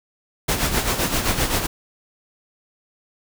pink noise with tremolo, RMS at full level -19 dBFS, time 0.48-1.67 s, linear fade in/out 10 ms, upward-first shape sine, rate 7.7 Hz, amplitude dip 60%, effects none

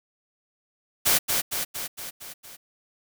white noise with echo, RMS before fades -20 dBFS, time 1.05-1.19 s, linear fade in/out 20 ms, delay 230 ms, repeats 6, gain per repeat -4 dB, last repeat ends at 2.57 s, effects none

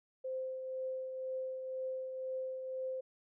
sine tone with tremolo, 520 Hz, C5, 11 cents flat, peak -35 dBFS, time 0.24-3.01 s, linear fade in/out 10 ms, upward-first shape triangle, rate 2 Hz, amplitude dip 45%, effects none

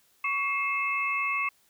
sine tone cluster, 1123 / 2142 / 2621 Hz, C#6 / C7 / E7, +22 / +40 / -11 cents, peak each -30 dBFS, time 0.24-1.49 s, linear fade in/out 5 ms, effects white hiss -65 dBFS RMS until 1.69 s

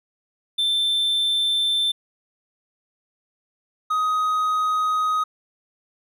triangle tone pair in turn, 3550 / 1255.1 Hz, A7 / D#6, +15 / +15 cents, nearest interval octave + tritone, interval 1800 cents, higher first, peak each -17 / -17 dBFS, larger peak neither, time 0.58-1.92 / 3.9-5.24 s, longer neither, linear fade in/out 10 ms, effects none

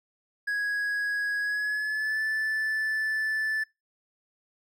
triangle tone with pitch glide, 1661.2 to 1751.9 Hz, G#6 to A6, 0 to -8 cents, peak -24 dBFS, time 0.47-3.64 s, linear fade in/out 10 ms, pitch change +92 cents, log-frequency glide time 1.4-2.21 s, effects noise-tail reverb RT60 0.2 s tail -21 dB re dry

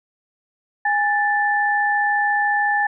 sine tone pair together, 824 / 1758.1 Hz, G#5 / A6, -14 / -2 cents, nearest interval octave + minor second, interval 1312 cents, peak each -19 dBFS, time 0.85-2.87 s, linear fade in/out 5 ms, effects none

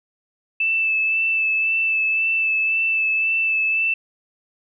sine tone with vibrato, 2637 Hz, E7, in tune, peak -17 dBFS, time 0.6-3.94 s, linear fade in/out 5 ms, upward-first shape sine, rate 1.9 Hz, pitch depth 18 cents each way, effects none

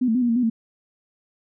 sine tone with pitch steps, 252.3 / 223.1 / 253.2 / 240.1 / 229.6 / 249.8 / 225.9 Hz, B3 / A3 / B3 / B3 / A#3 / B3 / A3, +37 / +24 / +43 / -49 / -26 / +20 / +46 cents, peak -17 dBFS, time 0.01-0.5 s, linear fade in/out 10 ms, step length 70 ms, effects none

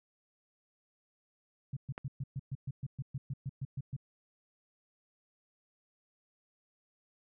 sine tone bursts, 134.5 Hz, C3, 48 cents sharp, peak -34 dBFS, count 15, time 1.73-3.965 s, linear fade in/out 5 ms, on 37 ms, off 120 ms
click, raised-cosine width 0.5 ms, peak -25 dBFS, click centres 1.979 s
effects none

